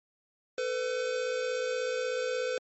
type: tone pair together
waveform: square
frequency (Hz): 447.8 / 504.3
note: A4 / B4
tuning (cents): +30 / +36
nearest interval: major second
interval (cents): 206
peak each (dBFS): -36 / -31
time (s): 0.58-2.58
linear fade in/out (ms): 2
effects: MP3 32 kbps